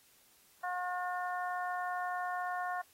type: harmonic tone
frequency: 360 Hz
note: F#4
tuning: 47 cents flat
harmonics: 2 / 3 / 4 / 5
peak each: -36 / -40 / -42 / -44 dBFS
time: 0.63-2.82 s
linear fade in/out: 10 ms
effects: white hiss -65 dBFS RMS until 2.93 s + AAC 48 kbps